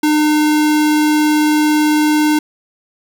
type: tone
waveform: square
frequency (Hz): 303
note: D#4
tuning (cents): -46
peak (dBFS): -11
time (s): 0.03-2.39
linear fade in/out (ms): 5
effects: 8-bit